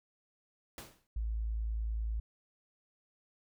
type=noise with exponential decay; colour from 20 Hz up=pink; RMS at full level=-43 dBFS; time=0.78-1.07 s; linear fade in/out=1 ms; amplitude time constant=63 ms
type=tone; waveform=sine; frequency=55 Hz; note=A1; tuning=in tune; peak=-32 dBFS; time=1.16-2.2 s; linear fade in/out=5 ms
effects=none